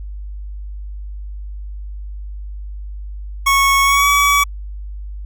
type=tone with pitch glide; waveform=25% pulse; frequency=1103 to 1139.3 Hz; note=C#6 to C#6; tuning=-9 to +47 cents; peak=-7 dBFS; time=3.46-4.44 s; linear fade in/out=10 ms; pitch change=+56 cents; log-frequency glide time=3.83-4.08 s; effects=added 50 Hz sine -26 dBFS peak until 5.25 s